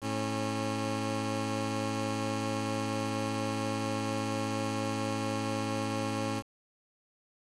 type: tone pair together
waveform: 15% pulse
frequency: 108.3 / 272.9 Hz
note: A2 / C#4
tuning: -27 / -27 cents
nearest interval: octave + major third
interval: 1600 cents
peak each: -27 dBFS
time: 0.01-6.43 s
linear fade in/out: 50 ms
effects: resampled to 24000 Hz + 8-bit